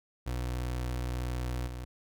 30% pulse tone with level steps, 61.6 Hz, B1, 4 cents flat, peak -29 / -35 dBFS, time 0.26-1.85 s, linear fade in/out 10 ms, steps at 1.67 s, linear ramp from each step 5 ms, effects none

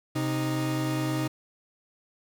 40% pulse tone pair together, 130.81 / 311.1 Hz, C3 / D#4, 0 / 0 cents, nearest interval octave + minor third, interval 1500 cents, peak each -28 dBFS, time 0.15-1.28 s, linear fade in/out 10 ms, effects none

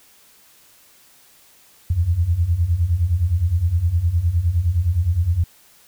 sine beating tone pair, 79.8 / 89.5 Hz, D#2 / F2, +44 / +43 cents, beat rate 9.7 Hz, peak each -21 / -17 dBFS, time 1.9-5.44 s, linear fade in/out 5 ms, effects white hiss -52 dBFS RMS until 5.87 s

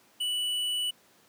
sine tone with tanh clipping, 2960 Hz, F#7, in tune, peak -29 dBFS, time 0.2-0.91 s, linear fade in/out 10 ms, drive 11 dB, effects pink hiss -61 dBFS RMS until 1.28 s + high-pass 200 Hz 12 dB/octave

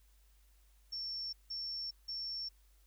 sine tone bursts, 5440 Hz, F8, 46 cents flat, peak -38 dBFS, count 3, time 0.92-2.49 s, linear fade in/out 10 ms, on 410 ms, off 170 ms, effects added 50 Hz sine -63 dBFS peak until 2.86 s + white hiss -73 dBFS RMS until 2.86 s

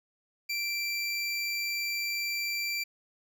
25% pulse tone, 2349 Hz, D7, in tune, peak -26 dBFS, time 0.49-2.84 s, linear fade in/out 10 ms, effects none

